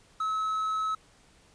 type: tone with quantisation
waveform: triangle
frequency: 1291 Hz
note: E6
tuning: 37 cents flat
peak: -25 dBFS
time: 0.2-0.95 s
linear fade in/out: 5 ms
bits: 9
effects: pink hiss -60 dBFS RMS until 1.54 s + resampled to 22050 Hz